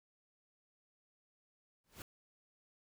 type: noise with exponential growth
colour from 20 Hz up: pink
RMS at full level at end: -45 dBFS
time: 1.84-2.02 s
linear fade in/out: 1 ms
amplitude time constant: 37 ms
effects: none